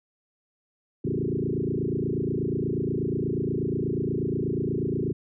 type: tone with frequency modulation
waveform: sine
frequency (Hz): 260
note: C4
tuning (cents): -11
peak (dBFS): -24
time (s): 1.04-5.13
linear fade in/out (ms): 10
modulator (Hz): 28.3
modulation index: 5.5
effects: none